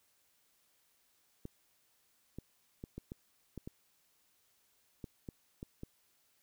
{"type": "clicks", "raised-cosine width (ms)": 3, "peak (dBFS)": -30, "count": 11, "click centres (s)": [1.454, 2.386, 2.839, 2.98, 3.119, 3.577, 3.675, 5.042, 5.288, 5.629, 5.834], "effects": ["white hiss -73 dBFS RMS until 6.42 s"]}